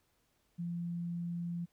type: tone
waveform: sine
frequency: 171.9 Hz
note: F3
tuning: 27 cents flat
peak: -35 dBFS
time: 0.58-1.66 s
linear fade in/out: 20 ms
effects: pink hiss -75 dBFS RMS until 1.72 s